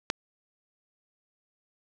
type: click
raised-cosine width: 0.2 ms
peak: -8 dBFS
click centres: 0.101 s
effects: 8-bit